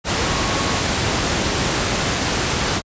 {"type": "tone in noise", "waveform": "sine", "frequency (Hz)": 1100, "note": "C#6", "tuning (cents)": -14, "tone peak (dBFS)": -30, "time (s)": [0.22, 0.84], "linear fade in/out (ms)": 50, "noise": "pink", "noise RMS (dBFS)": -19, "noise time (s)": [0.04, 2.82], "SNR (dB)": -14, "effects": ["high-pass 60 Hz 12 dB/octave", "resampled to 16000 Hz"]}